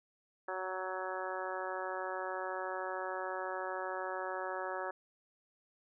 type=harmonic tone; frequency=186.5 Hz; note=F#3; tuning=14 cents sharp; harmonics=2 / 3 / 4 / 5 / 6 / 7 / 8 / 9; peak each=-44 / -42 / -44 / -44 / -47 / -45 / -49 / -45 dBFS; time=0.48-4.91 s; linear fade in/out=5 ms; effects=none